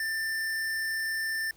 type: tone with hard clipping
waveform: sine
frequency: 1783 Hz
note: A6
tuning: 22 cents sharp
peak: -30 dBFS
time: 0-1.51 s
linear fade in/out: 2 ms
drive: 17 dB
effects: pink hiss -60 dBFS RMS until 1.56 s